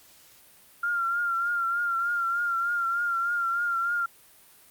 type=tone with vibrato; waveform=sine; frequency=1389 Hz; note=F6; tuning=10 cents flat; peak=-24 dBFS; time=0.83-4.06 s; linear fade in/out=5 ms; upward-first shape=triangle; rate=3.3 Hz; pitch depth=49 cents each way; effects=white hiss -55 dBFS RMS until 4.7 s + Opus 48 kbps